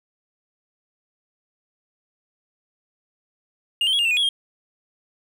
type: tone with pitch steps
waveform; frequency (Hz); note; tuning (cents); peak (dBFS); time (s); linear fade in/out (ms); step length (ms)
triangle; 2832 / 3116 / 3326 / 2819 / 2687 / 2473 / 3347 / 3225; F7 / G7 / G#7 / F7 / E7 / D#7 / G#7 / G7; +23 / -11 / +2 / +16 / +33 / -11 / +13 / +48; -16; 3.81-4.29; 2; 60
effects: none